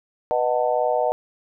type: chord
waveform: sine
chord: B dominant seventh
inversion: none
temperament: just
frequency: 493.9 / 617.4 / 740.8 / 889 Hz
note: B4 / D#5 / F#5 / A5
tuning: 0 / -14 / +2 / +18 cents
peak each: -24 / -22 / -24 / -27 dBFS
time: 0.31-1.12 s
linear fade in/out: 0 ms
effects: none